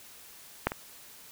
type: clicks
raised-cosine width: 0.5 ms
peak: -9 / -19 dBFS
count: 2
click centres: 0.67 / 0.719 s
effects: white hiss -51 dBFS RMS until 1.31 s